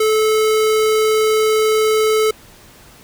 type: tone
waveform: square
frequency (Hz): 434.3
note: A4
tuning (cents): -23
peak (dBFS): -13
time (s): 0-2.31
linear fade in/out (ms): 5
effects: pink hiss -44 dBFS RMS until 3.03 s